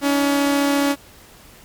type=tone pair together; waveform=sawtooth; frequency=282.1 / 316.6 Hz; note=C#4 / D#4; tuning=+30 / +30 cents; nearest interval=major second; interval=200 cents; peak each=-12 / -23 dBFS; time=0.01-0.96 s; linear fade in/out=50 ms; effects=pink hiss -46 dBFS RMS until 1.64 s + MP3 96 kbps

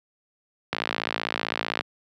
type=click train; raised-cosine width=0.3 ms; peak=-8 dBFS; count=61; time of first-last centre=0.73-1.809 s; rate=55.6 Hz; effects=high-pass 150 Hz 12 dB/octave

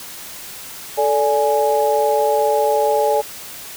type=tone cluster; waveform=sine; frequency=437.9 / 580 / 834 Hz; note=A4 / D5 / G#5; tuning=-8 / -22 / +7 cents; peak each=-18 dBFS; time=0.97-3.22 s; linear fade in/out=20 ms; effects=white hiss -34 dBFS RMS until 3.76 s

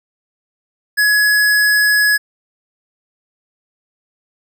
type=tone; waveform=square; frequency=1686 Hz; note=G#6; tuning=26 cents sharp; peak=-11 dBFS; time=0.97-2.18 s; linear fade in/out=20 ms; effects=none

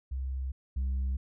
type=tone pair in turn; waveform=sine; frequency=65.9 / 65.64 Hz; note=C2 / C2; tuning=+13 / +6 cents; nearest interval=unison; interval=7 cents; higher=first; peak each=-30 / -25 dBFS; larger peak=second; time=0.11-0.52 / 0.76-1.17 s; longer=neither; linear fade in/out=10 ms; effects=tanh soft clip ceiling -27 dBFS

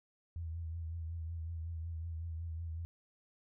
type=tone with vibrato; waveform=sine; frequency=82.4 Hz; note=E2; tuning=in tune; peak=-38 dBFS; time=0.36-2.85 s; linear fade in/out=0 ms; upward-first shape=triangle; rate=5.4 Hz; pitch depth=59 cents each way; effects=none

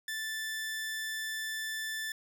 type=tone; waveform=sawtooth; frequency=1760 Hz; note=A6; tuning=in tune; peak=-31 dBFS; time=0.08-2.12 s; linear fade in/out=2 ms; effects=none

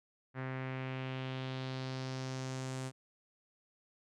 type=tone with low-pass filter sweep; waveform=sawtooth; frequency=130.81 Hz; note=C3; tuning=in tune; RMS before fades=-40 dBFS; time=0.34-2.92 s; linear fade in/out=50 ms; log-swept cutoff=1800 to 8500 Hz; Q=2.3; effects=none

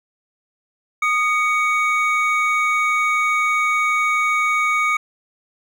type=tone pair together; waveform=triangle; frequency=1235 / 2242 Hz; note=D#6 / C#7; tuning=-13 / +19 cents; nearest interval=minor seventh; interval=1032 cents; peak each=-17 dBFS; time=1.02-4.97 s; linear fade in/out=5 ms; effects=none

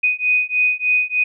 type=beating tone pair; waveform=sine; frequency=2490 / 2493.3 Hz; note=D#7 / D#7; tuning=+1 / +3 cents; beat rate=3.3 Hz; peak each=-18 dBFS; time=0.03-1.24 s; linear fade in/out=10 ms; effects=none

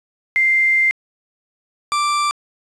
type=tone pair in turn; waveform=sine / 40% pulse; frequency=2093 / 1174.7 Hz; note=C7 / D6; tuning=0 / 0 cents; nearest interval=minor seventh; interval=1000 cents; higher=first; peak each=-12 / -15 dBFS; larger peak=first; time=0.36-0.91 / 1.92-2.31 s; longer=first; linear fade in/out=0 ms; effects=resampled to 22050 Hz + 7-bit

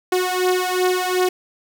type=beating tone pair; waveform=sawtooth; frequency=364.8 / 367.5 Hz; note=F#4 / F#4; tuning=-24 / -12 cents; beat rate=2.7 Hz; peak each=-16 / -17 dBFS; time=0.12-1.29 s; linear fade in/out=5 ms; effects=none

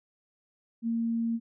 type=tone; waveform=sine; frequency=230 Hz; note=A#3; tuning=23 cents flat; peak=-26 dBFS; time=0.82-1.4 s; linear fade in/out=50 ms; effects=none

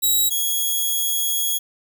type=tone pair in turn; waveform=5% pulse; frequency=3865 / 3329 Hz; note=B7 / G#7; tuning=-38 / +3 cents; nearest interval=minor third; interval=259 cents; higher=first; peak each=-8 / -11 dBFS; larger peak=first; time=0.02-0.3 / 0.3-1.59 s; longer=second; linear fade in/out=20 ms; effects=none

